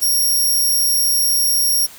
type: tone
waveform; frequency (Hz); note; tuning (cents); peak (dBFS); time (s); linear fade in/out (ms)
5% pulse; 5588; F8; 0; -8; 0.01-1.87; 20
effects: white hiss -40 dBFS RMS until 1.98 s